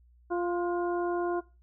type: harmonic tone with a mistuned harmonic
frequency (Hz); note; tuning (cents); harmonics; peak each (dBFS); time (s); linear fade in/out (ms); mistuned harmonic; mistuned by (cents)
349.2; F4; 0; 1 / 2 / 3 / 4; -28 / -34 / -38 / -40; 0.3-1.41; 20; 4; +38
effects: noise-tail reverb RT60 0.3 s tail -20 dB re dry + added 60 Hz sine -57 dBFS peak until 1.62 s